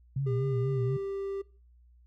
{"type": "tone with vibrato", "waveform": "sine", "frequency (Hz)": 129, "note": "C3", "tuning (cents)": -24, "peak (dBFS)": -27, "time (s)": [0.16, 0.97], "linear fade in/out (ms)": 5, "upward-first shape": "sine", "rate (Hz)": 4.1, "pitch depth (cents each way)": 130}
{"type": "tone with pitch glide", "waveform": "triangle", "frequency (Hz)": [401.3, 393.5], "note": ["G4", "G4"], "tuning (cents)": [41, 7], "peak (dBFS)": -30, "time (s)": [0.26, 1.42], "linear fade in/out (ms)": 10, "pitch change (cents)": -34, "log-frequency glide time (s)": [0.56, 0.96]}
{"effects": ["noise-tail reverb RT60 0.4 s tail -22 dB re dry", "added 60 Hz sine -56 dBFS peak until 2.06 s"]}